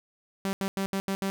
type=tone bursts at uneven times; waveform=sawtooth; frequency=194.4 Hz; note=G3; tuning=14 cents flat; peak=-23 dBFS; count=6; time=0.45-0.53 / 0.61-0.68 / 0.77-0.86 / 0.93-1 / 1.08-1.15 / 1.22-1.3 s; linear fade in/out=0 ms; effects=none